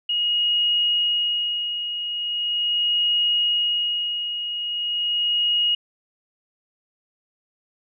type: tone with tremolo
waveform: sine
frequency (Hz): 2881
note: F#7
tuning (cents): -47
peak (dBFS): -17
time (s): 0.09-5.75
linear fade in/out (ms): 5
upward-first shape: sine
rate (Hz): 0.4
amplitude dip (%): 60
effects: none